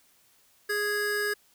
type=tone pair together; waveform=square; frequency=414.5 / 1658 Hz; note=G#4 / G#6; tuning=-3 / -3 cents; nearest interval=2 octaves; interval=2400 cents; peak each=-31 / -29 dBFS; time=0.69-1.34 s; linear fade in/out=10 ms; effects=white hiss -63 dBFS RMS until 1.54 s